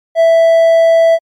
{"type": "tone", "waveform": "triangle", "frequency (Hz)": 660, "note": "E5", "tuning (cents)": 2, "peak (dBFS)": -3, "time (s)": [0.15, 1.19], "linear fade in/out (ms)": 50, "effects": ["MP3 64 kbps"]}